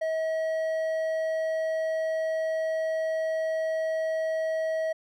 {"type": "tone with hard clipping", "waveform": "triangle", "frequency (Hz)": 640, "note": "D#5", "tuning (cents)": 49, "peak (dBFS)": -27, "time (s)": [0.01, 4.93], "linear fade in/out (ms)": 10, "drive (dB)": 9, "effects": []}